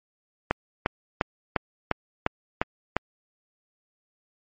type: click train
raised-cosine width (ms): 0.5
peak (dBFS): -6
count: 8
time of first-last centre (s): 0.51-2.966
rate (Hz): 2.85
effects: MP3 32 kbps